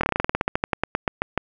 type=slowing click train; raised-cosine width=0.5 ms; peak=-5 dBFS; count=20; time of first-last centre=0.01-1.377 s; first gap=24 ms; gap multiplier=1.11; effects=none